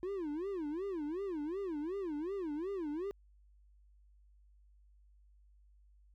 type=tone with vibrato; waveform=triangle; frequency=342.4 Hz; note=F4; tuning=34 cents flat; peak=-34 dBFS; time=0.03-3.11 s; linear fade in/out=0 ms; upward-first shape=sine; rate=2.7 Hz; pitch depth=280 cents each way; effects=added 50 Hz sine -61 dBFS peak until 6.14 s